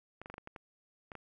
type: clicks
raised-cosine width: 0.5 ms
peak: -30 dBFS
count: 9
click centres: 0.216 / 0.259 / 0.3 / 0.341 / 0.381 / 0.474 / 0.562 / 1.118 / 1.153 s
effects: 12-bit